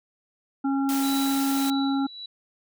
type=harmonic tone; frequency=273.7 Hz; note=C#4; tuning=22 cents flat; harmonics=1 / 3 / 5; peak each=-22 / -32 / -36 dBFS; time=0.64-2.07 s; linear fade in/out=10 ms
type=high-pass noise; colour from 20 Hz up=white; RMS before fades=-33 dBFS; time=0.89-1.7 s; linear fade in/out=0 ms; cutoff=280 Hz; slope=24 dB/octave
type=tone with tremolo; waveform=sine; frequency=3932 Hz; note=B7; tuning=8 cents flat; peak=-32 dBFS; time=1.03-2.26 s; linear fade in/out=5 ms; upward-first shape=sine; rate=1.7 Hz; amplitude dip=70%
effects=none